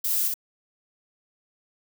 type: noise with echo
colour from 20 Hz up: violet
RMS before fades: -26 dBFS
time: 0.04-0.28 s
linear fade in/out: 5 ms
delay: 61 ms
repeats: 1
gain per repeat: -2 dB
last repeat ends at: 0.341 s
effects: none